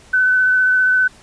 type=tone with vibrato; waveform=sine; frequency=1510 Hz; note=F#6; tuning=35 cents sharp; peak=-11 dBFS; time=0.13-1.08 s; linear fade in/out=10 ms; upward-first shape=sine; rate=15 Hz; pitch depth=11 cents each way; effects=pink hiss -46 dBFS RMS until 1.22 s + resampled to 22050 Hz